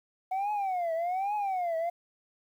sine tone with vibrato, 740 Hz, F#5, in tune, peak -25 dBFS, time 0.31-1.9 s, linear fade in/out 10 ms, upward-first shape triangle, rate 1.2 Hz, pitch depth 240 cents each way, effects tanh soft clip ceiling -27 dBFS + 10-bit

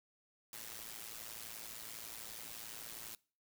white noise with amplitude modulation, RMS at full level -45 dBFS, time 0.53-3.15 s, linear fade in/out 2 ms, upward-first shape sine, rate 112 Hz, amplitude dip 75%, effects noise-tail reverb RT60 0.4 s tail -23 dB re dry

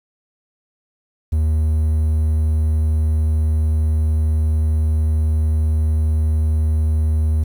triangle tone, 77.78 Hz, D#2, in tune, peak -12 dBFS, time 1.32-7.44 s, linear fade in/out 10 ms, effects 8-bit

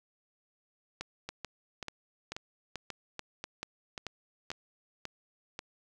two click trains, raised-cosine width 0.2 ms, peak -21 / -20 dBFS, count 9 / 9, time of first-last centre 1.29-5.591 / 1.01-4.503 s, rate 1.86 / 2.29 Hz, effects none

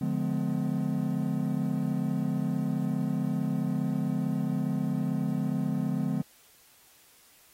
triangle chord, D diminished seventh, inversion none, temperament just, 146.83 / 176.2 / 211.4 / 253.7 Hz, D3 / F3 / Ab3 / Cb4, 0 / +16 / +31 / +47 cents, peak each -30 dBFS, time 0.01-6.22 s, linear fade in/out 5 ms, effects white hiss -59 dBFS RMS until 7.53 s + AAC 48 kbps

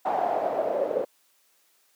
white noise with low-pass filter sweep, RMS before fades -26 dBFS, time 0.05-1.05 s, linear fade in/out 10 ms, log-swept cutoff 790 to 510 Hz, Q 7.4, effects white hiss -65 dBFS RMS until 1.95 s + high-pass 300 Hz 12 dB/octave

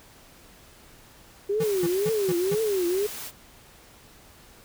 sine tone with vibrato, 392 Hz, G4, in tune, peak -22 dBFS, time 1.49-3.07 s, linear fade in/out 10 ms, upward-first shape triangle, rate 2 Hz, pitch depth 250 cents each way
white high-pass noise, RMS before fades -37 dBFS, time 1.59-3.32 s, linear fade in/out 50 ms, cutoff 150 Hz, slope 12 dB/octave
square tone bursts, 164.81 Hz, E3, in tune, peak -28 dBFS, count 5, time 1.6-2.55 s, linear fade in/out 5 ms, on 38 ms, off 190 ms
effects pink hiss -52 dBFS RMS until 4.64 s

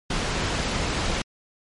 pink noise, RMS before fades -25 dBFS, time 0.1-1.22 s, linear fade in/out 5 ms, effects low-pass 6000 Hz 12 dB/octave + MP3 48 kbps

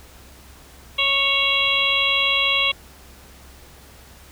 harmonic tone with a mistuned harmonic, 553 Hz, C#5, 4 cents flat, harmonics 1 / 2 / 4 / 5 / 6 / 7, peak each -32 / -27 / -24 / -21 / -21 / -27 dBFS, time 0.98-2.72 s, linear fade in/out 10 ms, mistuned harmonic 7, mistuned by +19 cents, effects added 66 Hz sine -47 dBFS peak until 4.31 s + pink hiss -47 dBFS RMS until 4.31 s

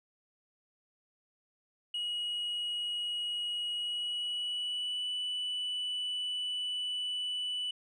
sine tone with pitch glide, 2902 to 2973 Hz, F#7 to F#7, -34 to +8 cents, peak -30 dBFS, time 1.94-7.71 s, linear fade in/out 5 ms, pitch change +42 cents, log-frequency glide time 3.75-5.1 s, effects tanh soft clip ceiling -31 dBFS

